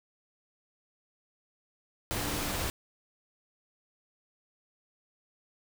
sine tone in noise, 293.7 Hz, D4, in tune, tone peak -40 dBFS, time 2.16-2.53 s, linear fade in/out 0 ms, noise pink, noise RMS -33 dBFS, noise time 2.11-2.7 s, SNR -10 dB, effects none

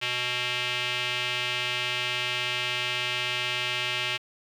square tone with band-pass filter, 123.47 Hz, B2, in tune, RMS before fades -29 dBFS, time 0.01-4.18 s, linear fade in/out 20 ms, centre 2800 Hz, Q 3, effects 9-bit

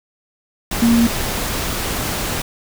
sine tone in noise, 233.1 Hz, A#3, in tune, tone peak -10 dBFS, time 0.82-1.07 s, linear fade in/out 5 ms, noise pink, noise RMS -22 dBFS, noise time 0.71-2.42 s, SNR +9 dB, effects none

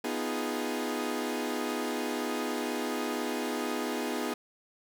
sawtooth chord, F half-diminished seventh, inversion second, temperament equal, 246.9 / 311.1 / 349.2 / 415.3 Hz, Cb4 / Eb4 / F4 / Ab4, 0 / 0 / 0 / 0 cents, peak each -31 / -32 / -35 / -32 dBFS, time 0.04-4.34 s, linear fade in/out 5 ms, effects none

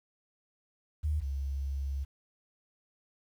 sine tone pair in turn, 75.8 / 68.71 Hz, D#2 / C#2, -45 / -15 cents, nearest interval major second, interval 170 cents, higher first, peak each -27 / -31 dBFS, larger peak first, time 1.03-1.21 / 1.21-2.05 s, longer second, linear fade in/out 20 ms, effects 10-bit

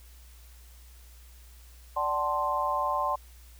sine chord, D dominant seventh, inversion none, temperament equal with one note detuned, 587.3 / 756.8 / 880 / 1046.5 Hz, D5 / F#5 / A5 / C6, 0 / +39 / 0 / 0 cents, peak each -33 / -34 / -32 / -28 dBFS, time 1.96-3.16 s, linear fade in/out 10 ms, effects added 60 Hz sine -49 dBFS peak until 3.59 s + white hiss -58 dBFS RMS until 3.59 s

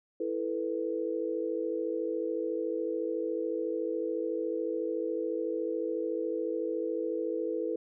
sine chord, E suspended fourth, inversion none, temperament equal, 329.6 / 440 / 493.9 Hz, E4 / A4 / B4, 0 / 0 / 0 cents, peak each -34 dBFS, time 0.2-7.76 s, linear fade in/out 5 ms, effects none

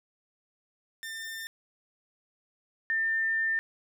sawtooth / sine tone pair in turn, 1798 / 1798 Hz, A6 / A6, +37 / +37 cents, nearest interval unison, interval 0 cents, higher neither, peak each -33 / -25 dBFS, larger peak second, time 1.03-1.47 / 2.9-3.59 s, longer second, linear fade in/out 0 ms, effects none

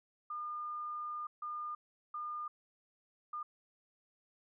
sine tone bursts at uneven times, 1211 Hz, D#6, 47 cents flat, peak -38 dBFS, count 4, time 0.3-1.27 / 1.42-1.75 / 2.14-2.48 / 3.33-3.43 s, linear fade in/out 5 ms, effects none

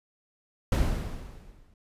brown noise with exponential decay, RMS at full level -20 dBFS, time 0.72-1.74 s, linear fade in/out 2 ms, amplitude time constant 220 ms, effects resampled to 32000 Hz

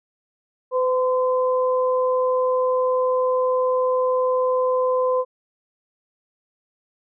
sine tone pair together, 508 / 1026.6 Hz, B4 / C6, +49 / -33 cents, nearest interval octave, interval 1218 cents, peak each -18 / -24 dBFS, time 0.71-5.25 s, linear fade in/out 50 ms, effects none

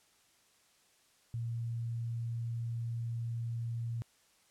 sine tone, 116.54 Hz, A#2, in tune, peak -34 dBFS, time 1.34-4.02 s, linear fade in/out 0 ms, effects white hiss -68 dBFS RMS until 4.5 s + low-pass 10000 Hz 12 dB/octave

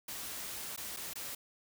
white noise with dropouts, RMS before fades -42 dBFS, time 0.08-1.35 s, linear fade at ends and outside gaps 5 ms, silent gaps 0.763-0.775 / 0.965-0.969 / 1.135-1.155 s, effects none

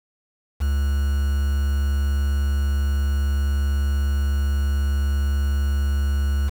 triangle tone with quantisation, 70.3 Hz, C#2, 25 cents sharp, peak -16 dBFS, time 0.6-6.5 s, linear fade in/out 20 ms, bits 6, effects none

